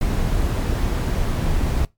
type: noise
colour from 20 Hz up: brown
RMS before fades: -20 dBFS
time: 0.01-1.85 s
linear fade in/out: 2 ms
effects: noise-tail reverb RT60 0.2 s tail -23 dB re dry + MP3 96 kbps